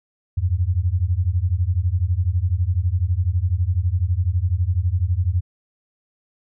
sine beating tone pair, 83.6 / 95.6 Hz, E2 / G2, +25 / -43 cents, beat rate 12 Hz, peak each -20 / -20 dBFS, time 0.37-5.41 s, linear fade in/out 10 ms, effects none

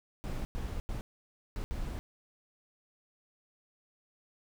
brown noise bursts at uneven times, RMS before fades -36 dBFS, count 5, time 0.24-0.45 / 0.55-0.8 / 0.89-1.01 / 1.56-1.64 / 1.71-1.99 s, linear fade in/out 0 ms, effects none

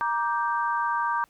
sine chord, G minor, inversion first, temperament just, 940.8 / 1176 / 1568 Hz, Bb5 / D6 / G6, +16 / +2 / 0 cents, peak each -26 / -28 / -30 dBFS, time 0.01-1.24 s, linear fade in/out 0 ms, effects pink hiss -63 dBFS RMS until 1.29 s

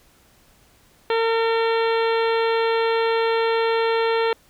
harmonic tone with a mistuned harmonic, 454.8 Hz, A#4, 43 cents flat, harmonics 1 / 2 / 3 / 4 / 5 / 6 / 7 / 8 / 9, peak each -19 / -25 / -29 / -31 / -33 / -35 / -36 / -37 / -38 dBFS, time 1.1-4.33 s, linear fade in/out 2 ms, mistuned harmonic 8, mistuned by -44 cents, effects pink hiss -56 dBFS RMS until 4.49 s

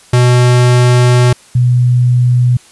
square / sine tone pair in turn, 123.47 / 123.47 Hz, B2 / B2, 0 / 0 cents, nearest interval unison, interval 0 cents, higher neither, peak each -6 dBFS, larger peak neither, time 0.13-1.33 / 1.55-2.57 s, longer first, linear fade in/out 5 ms, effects white hiss -42 dBFS RMS until 2.71 s + resampled to 24000 Hz

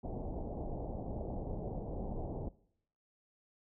pink low-pass noise, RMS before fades -40 dBFS, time 0.03-2.49 s, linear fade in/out 10 ms, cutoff 790 Hz, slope 48 dB/octave, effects noise-tail reverb RT60 0.7 s tail -21 dB re dry

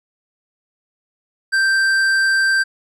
triangle tone with tanh clipping, 1568 Hz, G6, in tune, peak -15 dBFS, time 1.52-2.64 s, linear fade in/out 20 ms, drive 15 dB, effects none

